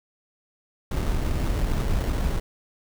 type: noise with sample-and-hold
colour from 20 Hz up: brown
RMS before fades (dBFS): -24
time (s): 0.91-2.4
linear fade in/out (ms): 5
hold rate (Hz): 2450
effects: none